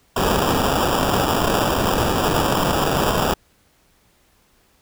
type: noise with sample-and-hold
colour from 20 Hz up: white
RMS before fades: -19 dBFS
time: 0.16-3.34 s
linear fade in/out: 5 ms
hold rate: 2100 Hz
effects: pink hiss -59 dBFS RMS until 4.81 s